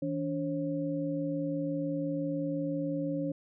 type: tone cluster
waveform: sine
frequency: 162.1 / 288 / 540 Hz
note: E3 / D4 / C#5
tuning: -29 / -34 / -45 cents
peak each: -36 / -32 / -36 dBFS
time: 0.02-3.32 s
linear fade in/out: 5 ms
effects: none